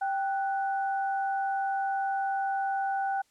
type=tone pair together; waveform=sine; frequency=782.7 / 1480 Hz; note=G5 / F#6; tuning=-3 / 0 cents; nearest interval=major seventh; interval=1103 cents; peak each=-27 / -36 dBFS; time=0.01-3.22 s; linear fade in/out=10 ms; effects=white hiss -68 dBFS RMS until 3.3 s + low-pass 9000 Hz 12 dB/octave